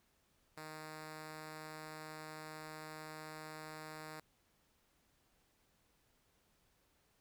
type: tone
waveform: 5% pulse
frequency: 155.56 Hz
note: D#3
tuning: in tune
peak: -36 dBFS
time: 0.57-4.2 s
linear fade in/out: 2 ms
effects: pink hiss -75 dBFS RMS until 7.2 s